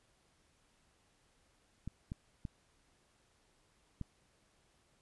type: clicks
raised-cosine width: 5 ms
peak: -28 dBFS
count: 4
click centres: 1.876 / 2.119 / 2.452 / 4.013 s
effects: pink hiss -72 dBFS RMS until 5.01 s + resampled to 24000 Hz